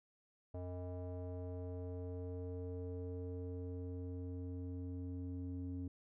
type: tone with low-pass filter sweep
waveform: square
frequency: 90 Hz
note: F#2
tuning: 47 cents flat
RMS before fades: -44 dBFS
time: 0.54-5.88 s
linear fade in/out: 5 ms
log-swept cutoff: 640 to 300 Hz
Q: 3.4
effects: none